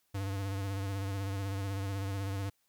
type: tone with vibrato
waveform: square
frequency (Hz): 98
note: G2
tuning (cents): 0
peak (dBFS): -34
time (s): 0.14-2.5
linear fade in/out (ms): 10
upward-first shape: sine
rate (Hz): 16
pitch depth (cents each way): 42
effects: white hiss -75 dBFS RMS until 2.68 s